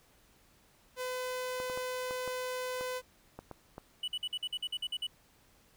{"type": "tone", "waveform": "sawtooth", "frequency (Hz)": 506, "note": "B4", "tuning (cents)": 42, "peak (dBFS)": -31, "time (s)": [0.96, 3.02], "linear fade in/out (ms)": 50}
{"type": "clicks", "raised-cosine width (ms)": 1, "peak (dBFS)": -29, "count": 9, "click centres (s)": [1.601, 1.699, 1.775, 2.109, 2.277, 2.81, 3.39, 3.513, 3.781]}
{"type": "tone bursts", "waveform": "triangle", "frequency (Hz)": 2960, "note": "F#7", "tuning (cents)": 0, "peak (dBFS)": -31, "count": 11, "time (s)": [4.03, 5.069], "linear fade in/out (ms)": 5, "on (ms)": 49, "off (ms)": 50}
{"effects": ["pink hiss -65 dBFS RMS until 5.76 s"]}